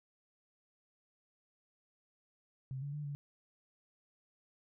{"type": "tone with pitch steps", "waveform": "sine", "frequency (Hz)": [132.1, 142.6, 148.3, 143.3], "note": ["C3", "C#3", "D3", "D3"], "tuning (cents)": [17, 49, 17, -42], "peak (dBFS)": -38, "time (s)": [2.71, 3.15], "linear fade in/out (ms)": 0, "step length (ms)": 110, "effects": []}